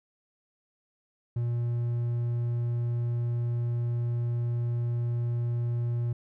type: tone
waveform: triangle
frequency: 119.1 Hz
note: A#2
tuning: 38 cents sharp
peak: -24 dBFS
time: 1.36-6.13 s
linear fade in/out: 5 ms
effects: none